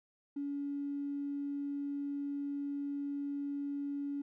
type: tone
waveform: triangle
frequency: 283.7 Hz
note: C#4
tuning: 40 cents sharp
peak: -31 dBFS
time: 0.36-4.22 s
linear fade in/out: 10 ms
effects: tanh soft clip ceiling -33 dBFS